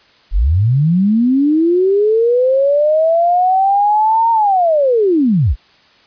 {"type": "linear two-way sweep", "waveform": "sine", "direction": "up then down", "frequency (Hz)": [34.65, 926, 37.04], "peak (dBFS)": -9, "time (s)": [0.31, 5.56], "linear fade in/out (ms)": 50, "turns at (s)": 4.31, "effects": ["white hiss -49 dBFS RMS until 6.06 s", "resampled to 11025 Hz"]}